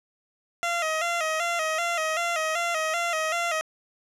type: tone with vibrato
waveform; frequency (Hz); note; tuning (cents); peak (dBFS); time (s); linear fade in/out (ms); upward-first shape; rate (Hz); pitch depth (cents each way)
15% pulse; 659; E5; -1; -18; 0.63-3.61; 0; square; 2.6; 74
effects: low-pass 9000 Hz 12 dB/octave